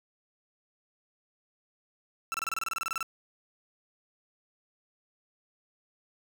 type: tone bursts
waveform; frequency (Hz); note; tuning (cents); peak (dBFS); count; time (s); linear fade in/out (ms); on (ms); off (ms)
30% pulse; 1333; E6; +19; -27; 15; 2.32-3.028; 0; 22; 27
effects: none